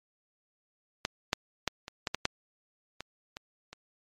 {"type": "clicks", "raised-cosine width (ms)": 0.2, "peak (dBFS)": [-11, -8, -9, -22, -13, -12, -8, -20, -22, -26], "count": 10, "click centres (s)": [1.051, 1.331, 1.677, 1.881, 2.072, 2.146, 2.254, 3.006, 3.369, 3.73], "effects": ["MP3 64 kbps"]}